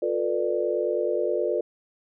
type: chord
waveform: sine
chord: B half-diminished seventh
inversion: second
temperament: just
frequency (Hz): 355.6 / 444.5 / 493.9 / 592.7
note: F4 / A4 / B4 / D5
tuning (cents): +31 / +18 / 0 / +16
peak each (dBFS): -28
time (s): 0.02-1.61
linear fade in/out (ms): 5
effects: none